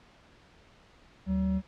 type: tone pair together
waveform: triangle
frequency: 75.53 / 190.1 Hz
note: D2 / F#3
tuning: +49 / +47 cents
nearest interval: octave + major third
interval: 1598 cents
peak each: -31 / -24 dBFS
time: 1.26-1.62 s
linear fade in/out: 50 ms
effects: pink hiss -58 dBFS RMS until 1.67 s + low-pass 4000 Hz 12 dB/octave